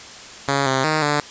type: tone with pitch steps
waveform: 5% pulse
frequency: 139.2 / 132.6 / 155.4 / 147.1 Hz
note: C#3 / C3 / D#3 / D3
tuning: +8 / +23 / -2 / +3 cents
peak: -6 dBFS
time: 0.48-1.2 s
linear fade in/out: 2 ms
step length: 180 ms
effects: white hiss -38 dBFS RMS until 1.3 s + resampled to 16000 Hz